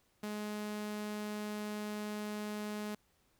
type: tone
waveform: sawtooth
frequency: 210.1 Hz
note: G#3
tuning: 20 cents sharp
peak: -34 dBFS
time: 0.23-2.95 s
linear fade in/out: 5 ms
effects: pink hiss -73 dBFS RMS until 3.39 s